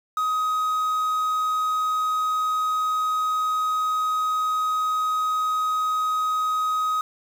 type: tone with quantisation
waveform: triangle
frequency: 1259 Hz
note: D#6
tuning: 20 cents sharp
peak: -19 dBFS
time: 0.17-7.01 s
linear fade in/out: 2 ms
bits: 7
effects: none